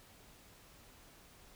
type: silence
effects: pink hiss -60 dBFS RMS until 1.55 s